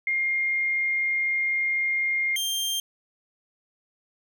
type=tone pair in turn; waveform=sine / sawtooth; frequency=2122 / 3179 Hz; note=C7 / G7; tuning=+24 / +24 cents; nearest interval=perfect fifth; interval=700 cents; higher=second; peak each=-22 dBFS; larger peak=neither; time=0.07-2.36 / 2.36-2.8 s; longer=first; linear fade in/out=2 ms; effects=none